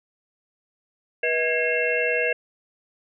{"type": "tone cluster", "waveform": "sine", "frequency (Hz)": [485.2, 636, 1648, 2140, 2702], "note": ["B4", "D#5", "G#6", "C7", "E7"], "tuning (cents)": [-31, 38, -14, 38, 42], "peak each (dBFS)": [-25, -28, -27, -28, -26], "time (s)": [1.23, 2.33], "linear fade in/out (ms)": 5, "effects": []}